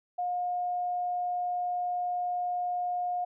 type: tone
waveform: sine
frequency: 715 Hz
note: F5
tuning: 41 cents sharp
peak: -28 dBFS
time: 0.18-3.25 s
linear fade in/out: 10 ms
effects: none